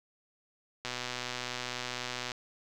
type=click train; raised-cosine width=0.2 ms; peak=-18 dBFS; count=183; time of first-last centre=0.85-2.318 s; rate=124 Hz; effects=none